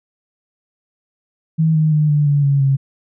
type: tone with pitch steps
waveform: sine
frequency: 160 / 155.8 / 151.72 / 147.74 / 143.87 / 140.09 / 136.42 Hz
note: D#3 / D#3 / D#3 / D3 / D3 / C#3 / C#3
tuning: +49 / +3 / -43 / +11 / -35 / +19 / -27 cents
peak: -11 dBFS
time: 1.58-2.77 s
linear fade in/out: 20 ms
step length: 170 ms
effects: none